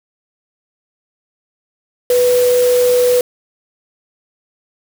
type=tone in noise; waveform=sine; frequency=493.9 Hz; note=B4; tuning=in tune; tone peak=-9 dBFS; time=2.1-3.21 s; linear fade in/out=2 ms; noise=white; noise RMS=-24 dBFS; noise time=2.1-3.21 s; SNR=+12 dB; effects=none